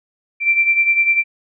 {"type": "beating tone pair", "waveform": "sine", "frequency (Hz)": [2349, 2359], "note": ["D7", "D7"], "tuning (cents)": [0, 7], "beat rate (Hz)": 10, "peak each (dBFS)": [-13, -19], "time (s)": [0.4, 1.24], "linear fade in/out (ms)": 50, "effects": []}